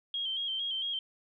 sine tone with vibrato, 3196 Hz, G7, 33 cents sharp, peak -31 dBFS, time 0.14-0.99 s, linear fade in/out 2 ms, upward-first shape square, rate 4.4 Hz, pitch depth 41 cents each way, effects none

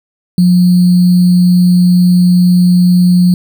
sine tone with sample-and-hold, 178.9 Hz, F3, 42 cents sharp, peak -4 dBFS, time 0.38-3.34 s, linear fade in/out 2 ms, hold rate 4410 Hz, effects none

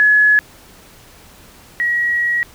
sine tone pair in turn, 1698 / 1909.7 Hz, G#6 / A#6, +38 / +41 cents, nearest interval major second, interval 203 cents, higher second, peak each -8 / -14 dBFS, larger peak first, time 0-0.39 / 1.8-2.43 s, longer second, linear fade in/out 0 ms, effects pink hiss -44 dBFS RMS until 2.54 s

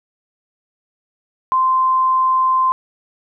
sine tone, 1040 Hz, C6, 11 cents flat, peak -12 dBFS, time 1.52-2.72 s, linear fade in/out 0 ms, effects none

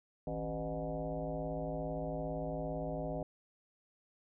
sine tone with frequency modulation, 386.7 Hz, G4, 24 cents flat, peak -35 dBFS, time 0.27-3.23 s, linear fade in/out 2 ms, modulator 113 Hz, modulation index 2.9, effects none

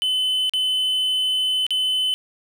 triangle tone with dropouts, 3031 Hz, F#7, 41 cents sharp, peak -17 dBFS, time 0.02-2.14 s, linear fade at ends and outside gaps 0 ms, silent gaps 0.495-0.536 / 1.666-1.706 s, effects none

